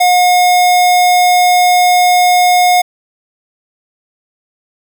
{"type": "tone", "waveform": "square", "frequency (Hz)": 720, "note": "F#5", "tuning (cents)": -47, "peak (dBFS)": -7, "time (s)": [0, 2.82], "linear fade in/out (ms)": 10, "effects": []}